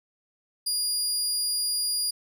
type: tone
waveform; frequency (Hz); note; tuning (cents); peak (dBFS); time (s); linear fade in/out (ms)
25% pulse; 4844; D#8; -47; -20; 0.66-2.11; 10
effects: none